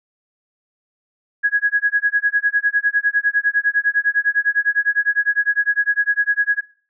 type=tone with tremolo; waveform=sine; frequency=1663 Hz; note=G#6; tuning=2 cents sharp; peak=-11 dBFS; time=1.43-6.61 s; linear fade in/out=20 ms; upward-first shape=sine; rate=9.9 Hz; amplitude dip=95%; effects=noise-tail reverb RT60 0.4 s tail -17 dB re dry